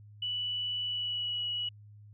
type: tone with pitch glide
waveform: sine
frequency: 2960 to 2926 Hz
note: F#7 to F#7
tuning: 0 to -20 cents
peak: -31 dBFS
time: 0.22-1.69 s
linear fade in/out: 5 ms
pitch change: -20 cents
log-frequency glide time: 0.84-1.35 s
effects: added 104 Hz sine -50 dBFS peak until 2.13 s